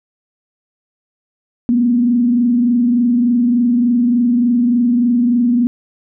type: tone with frequency modulation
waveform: sine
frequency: 241.2 Hz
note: B3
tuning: 41 cents flat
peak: -10 dBFS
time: 1.69-5.67 s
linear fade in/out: 0 ms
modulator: 23.4 Hz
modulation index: 0.5
effects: none